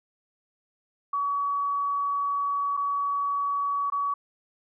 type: tone with dropouts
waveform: sine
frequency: 1133 Hz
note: C#6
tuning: 37 cents sharp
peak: -24 dBFS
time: 1.13-4.14 s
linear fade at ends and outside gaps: 5 ms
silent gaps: 2.769-2.773 / 3.901-3.921 s
effects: none